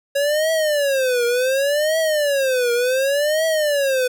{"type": "tone with vibrato", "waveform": "square", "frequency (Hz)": 554.4, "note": "C#5", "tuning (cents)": 0, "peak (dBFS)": -17, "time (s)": [0.15, 4.08], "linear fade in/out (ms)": 10, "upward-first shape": "triangle", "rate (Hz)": 0.68, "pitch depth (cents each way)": 280, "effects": []}